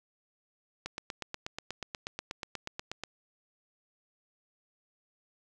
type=click train; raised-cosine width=0.2 ms; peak=-19 dBFS; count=19; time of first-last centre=0.86-3.037 s; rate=8.27 Hz; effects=none